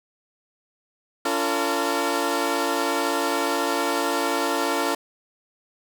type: tone cluster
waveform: 15% pulse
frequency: 284.9 / 344.3 / 455.4 Hz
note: C#4 / F4 / A#4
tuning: +48 / -25 / -40 cents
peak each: -20 dBFS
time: 1.25-4.95 s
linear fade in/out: 5 ms
effects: none